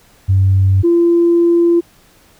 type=tone pair in turn; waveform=sine; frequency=95.9 / 341.7 Hz; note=G2 / F4; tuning=-37 / -38 cents; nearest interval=octave + minor seventh; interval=2199 cents; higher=second; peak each=-7 dBFS; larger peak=neither; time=0.28-0.83 / 0.83-1.81 s; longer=second; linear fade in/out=20 ms; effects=tanh soft clip ceiling -3 dBFS + pink hiss -49 dBFS RMS until 2.39 s